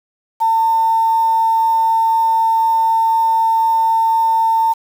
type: tone with quantisation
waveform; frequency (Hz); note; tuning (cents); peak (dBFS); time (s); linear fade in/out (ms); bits
sine; 901; A5; +41; -11; 0.4-4.74; 20; 6
effects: none